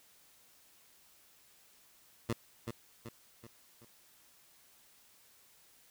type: tone with echo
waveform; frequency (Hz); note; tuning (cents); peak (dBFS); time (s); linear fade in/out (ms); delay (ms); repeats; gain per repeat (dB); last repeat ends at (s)
15% pulse; 116; A#2; -8; -25; 2.29-2.33; 5; 380; 4; -6; 3.85
effects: white hiss -64 dBFS RMS until 5.9 s